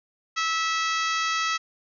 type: harmonic tone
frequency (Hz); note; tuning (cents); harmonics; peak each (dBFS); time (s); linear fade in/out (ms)
652; E5; -19; 2 / 3 / 4 / 5 / 6 / 7 / 8 / 9 / 10; -26 / -30 / -32 / -34 / -36 / -37 / -38 / -39 / -40; 0.36-1.58; 20
effects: none